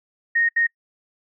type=tone bursts at uneven times; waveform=sine; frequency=1858 Hz; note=A#6; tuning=6 cents flat; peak=-16 dBFS; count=2; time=0.35-0.49 / 0.56-0.67 s; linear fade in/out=10 ms; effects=noise-tail reverb RT60 0.1 s tail -25 dB re dry